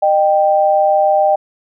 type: tone pair together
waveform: sine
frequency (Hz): 611.1 / 784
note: D#5 / G5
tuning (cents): -31 / 0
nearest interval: major third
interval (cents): 431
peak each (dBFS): -12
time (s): 0.02-1.36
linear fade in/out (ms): 10
effects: none